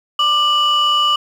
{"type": "tone pair together", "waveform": "sine", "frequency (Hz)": [1187.3, 2949], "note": ["D6", "F#7"], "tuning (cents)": [19, -6], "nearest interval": "octave + major third", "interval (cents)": 1575, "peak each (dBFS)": -13, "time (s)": [0.19, 1.16], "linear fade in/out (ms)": 5, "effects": ["tanh soft clip ceiling -8 dBFS", "7-bit"]}